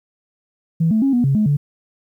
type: tone with pitch steps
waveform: sine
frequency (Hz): 163.8 / 219.2 / 273 / 242.8 / 136.9 / 213 / 144.3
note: E3 / A3 / C#4 / B3 / C#3 / G#3 / D3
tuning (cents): -11 / -6 / -26 / -29 / -21 / +44 / -30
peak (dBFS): -12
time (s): 0.8-1.57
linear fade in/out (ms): 10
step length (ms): 110
effects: tanh soft clip ceiling -8 dBFS + 9-bit